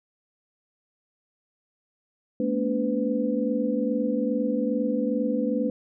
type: tone cluster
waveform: sine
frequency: 216.8 / 239.2 / 286.7 / 502 Hz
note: A3 / A#3 / D4 / B4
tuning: -25 / +45 / -42 / +28 cents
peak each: -28 dBFS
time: 2.4-5.7 s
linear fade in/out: 2 ms
effects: none